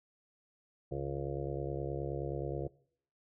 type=harmonic tone; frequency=69.5 Hz; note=C#2; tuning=5 cents sharp; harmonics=1 / 2 / 4 / 5 / 6 / 7 / 8 / 9 / 10; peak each=-44 / -39 / -51 / -41 / -43 / -43 / -44 / -55 / -49 dBFS; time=0.91-2.68 s; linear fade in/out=10 ms; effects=noise-tail reverb RT60 0.6 s tail -21 dB re dry